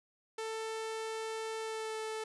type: tone with pitch glide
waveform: sawtooth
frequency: 443.5 to 438.4 Hz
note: A4 to A4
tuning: +14 to -6 cents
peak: -33 dBFS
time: 0.38-2.24 s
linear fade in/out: 5 ms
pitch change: -20 cents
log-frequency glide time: 1.6-1.97 s
effects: resampled to 24000 Hz